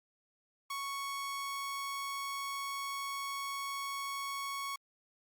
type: tone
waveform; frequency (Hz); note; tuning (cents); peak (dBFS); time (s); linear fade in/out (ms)
sawtooth; 1108.7; C#6; 0; -33; 0.7-4.76; 5
effects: Opus 48 kbps